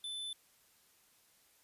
square tone, 3516 Hz, A7, 2 cents flat, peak -40 dBFS, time 0.04-0.33 s, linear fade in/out 2 ms, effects white hiss -68 dBFS RMS until 1.63 s + resampled to 32000 Hz

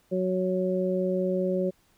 harmonic tone, 185 Hz, F#3, in tune, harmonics 1 / 2 / 3, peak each -28 / -28 / -28 dBFS, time 0.11-1.71 s, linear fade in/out 20 ms, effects pink hiss -65 dBFS RMS until 1.97 s

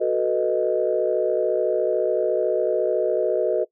sine chord, B dominant seventh, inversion second, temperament equal, 370 / 440 / 493.9 / 622.3 Hz, F#4 / A4 / B4 / D#5, 0 / 0 / 0 / 0 cents, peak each -24 / -24 / -24 / -23 dBFS, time 0-3.65 s, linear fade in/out 20 ms, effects noise-tail reverb RT60 0.1 s tail -21 dB re dry + tanh soft clip ceiling -8 dBFS

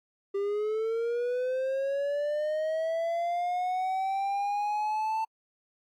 triangle linear sweep, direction up, 394.4 to 890 Hz, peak -25 dBFS, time 0.34-5.25 s, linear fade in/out 10 ms, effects AAC 64 kbps

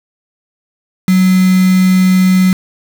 sine tone with quantisation, 185.7 Hz, F#3, 7 cents sharp, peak -6 dBFS, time 1.08-2.53 s, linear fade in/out 2 ms, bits 3, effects none

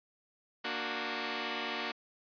5% pulse chord, Bb augmented, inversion none, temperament equal with one note detuned, 233.1 / 295.9 / 370 Hz, Bb3 / D4 / F#4, 0 / +13 / 0 cents, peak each -27 / -28 / -27 dBFS, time 0.64-1.92 s, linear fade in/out 10 ms, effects resampled to 11025 Hz

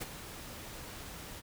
pink noise with ADSR envelope, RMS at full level -36 dBFS, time 0-1.42 s, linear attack 20 ms, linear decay 23 ms, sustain -10 dB, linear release 36 ms, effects none

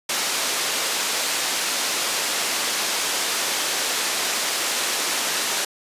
white band-pass noise, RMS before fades -24 dBFS, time 0.09-5.65 s, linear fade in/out 5 ms, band 300 to 7300 Hz, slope 12 dB/octave, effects resampled to 32000 Hz

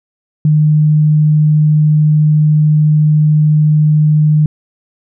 sine tone, 152.3 Hz, D#3, 37 cents flat, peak -6 dBFS, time 0.45-4.46 s, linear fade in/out 2 ms, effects none

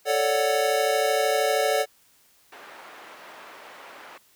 square chord, D major seventh, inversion second, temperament equal, 440 / 554.4 / 587.3 / 740 Hz, A4 / C#5 / D5 / F#5, 0 / 0 / 0 / 0 cents, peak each -27 dBFS, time 0.05-1.86 s, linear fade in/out 50 ms
white band-pass noise, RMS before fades -45 dBFS, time 2.52-4.18 s, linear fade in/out 5 ms, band 440 to 1600 Hz, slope 12 dB/octave
effects white hiss -60 dBFS RMS until 4.35 s

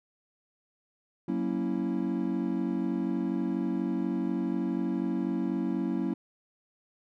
triangle chord, F# dominant seventh, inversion none, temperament equal, 185 / 233.1 / 277.2 / 329.6 Hz, F#3 / A#3 / C#4 / E4, 0 / 0 / 0 / 0 cents, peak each -31 dBFS, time 1.28-6.14 s, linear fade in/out 5 ms, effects none

